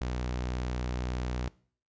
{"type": "tone", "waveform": "sawtooth", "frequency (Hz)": 61.74, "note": "B1", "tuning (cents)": 0, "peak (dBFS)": -27, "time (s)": [0.01, 1.48], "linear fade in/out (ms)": 0, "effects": ["noise-tail reverb RT60 0.5 s tail -22 dB re dry", "resampled to 16000 Hz"]}